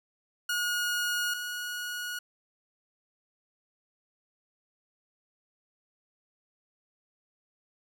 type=tone pair in turn; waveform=sawtooth; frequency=1442 / 1452 Hz; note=F#6 / F#6; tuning=-45 / -33 cents; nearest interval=unison; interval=12 cents; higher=second; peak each=-24 / -30 dBFS; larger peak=first; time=0.49-1.34 / 1.34-2.19 s; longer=neither; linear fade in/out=5 ms; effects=none